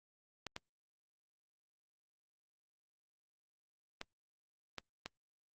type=clicks; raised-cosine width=0.2 ms; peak=-24 dBFS; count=5; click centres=0.467 / 0.564 / 4.014 / 4.783 / 5.06 s; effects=Opus 48 kbps